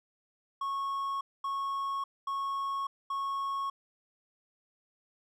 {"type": "tone bursts", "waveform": "triangle", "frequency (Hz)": 1100, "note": "C#6", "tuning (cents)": -14, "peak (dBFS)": -29, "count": 4, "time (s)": [0.61, 3.7], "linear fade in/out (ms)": 5, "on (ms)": 600, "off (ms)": 230, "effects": []}